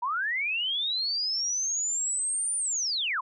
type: linear two-way sweep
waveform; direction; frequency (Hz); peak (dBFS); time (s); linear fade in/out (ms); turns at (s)
sine; up then down; 922 to 9320 to 922; -26; 0.02-3.21; 10; 2.56
effects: none